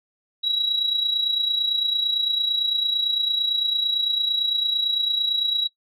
sine tone with amplitude modulation, 3882 Hz, B7, 31 cents flat, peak -16 dBFS, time 0.43-5.68 s, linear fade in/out 20 ms, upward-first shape sine, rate 28.9 Hz, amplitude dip 60%, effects noise-tail reverb RT60 0.1 s tail -18 dB re dry + tanh soft clip ceiling -13 dBFS

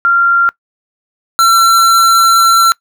sine / square tone pair in turn, 1384 / 1352.4 Hz, F6 / E6, -16 / +44 cents, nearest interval unison, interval 40 cents, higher first, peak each -6 dBFS, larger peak neither, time 0.05-0.49 / 1.39-2.72 s, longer second, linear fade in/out 0 ms, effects noise-tail reverb RT60 0.1 s tail -23 dB re dry

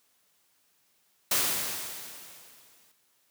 white noise with exponential decay, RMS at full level -24 dBFS, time 1.31-2.92 s, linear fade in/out 5 ms, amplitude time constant 350 ms, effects white hiss -69 dBFS RMS until 3.3 s + high-pass 100 Hz 12 dB/octave

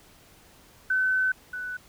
sine tone pair in turn, 1519 / 1490.3 Hz, F#6 / F#6, +45 / +12 cents, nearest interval unison, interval 33 cents, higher first, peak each -21 / -31 dBFS, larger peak first, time 0.9-1.32 / 1.53-1.77 s, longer first, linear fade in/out 5 ms, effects pink hiss -55 dBFS RMS until 1.88 s

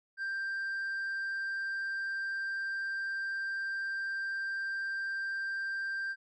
triangle tone with tanh clipping, 1579 Hz, G6, 12 cents sharp, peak -33 dBFS, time 0.17-6.16 s, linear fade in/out 50 ms, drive 7 dB, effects MP3 64 kbps

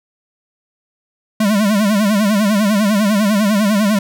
square tone with vibrato, 207.7 Hz, G#3, in tune, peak -12 dBFS, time 1.4-3.99 s, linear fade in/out 5 ms, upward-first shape sine, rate 10 Hz, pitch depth 110 cents each way, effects none

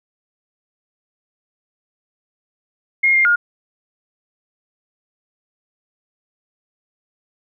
sine tone with pitch steps, 2141 / 2115 / 1424 Hz, C7 / C7 / F6, +39 / +18 / +33 cents, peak -11 dBFS, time 3.03-3.36 s, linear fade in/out 10 ms, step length 110 ms, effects none

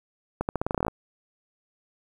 accelerating click train, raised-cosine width 1 ms, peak -12 dBFS, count 13, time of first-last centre 0.41-0.882 s, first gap 79 ms, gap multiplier 0.86, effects 8-bit

